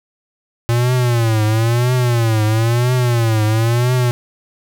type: tone with vibrato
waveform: square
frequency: 116.54 Hz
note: A#2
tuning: in tune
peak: -13 dBFS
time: 0.69-4.11 s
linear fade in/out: 0 ms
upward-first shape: triangle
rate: 1 Hz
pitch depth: 160 cents each way
effects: none